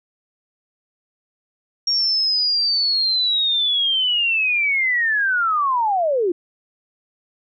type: linear sweep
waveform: sine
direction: down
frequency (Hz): 5588 to 329.6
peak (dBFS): -16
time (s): 1.87-6.32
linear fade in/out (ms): 5
effects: none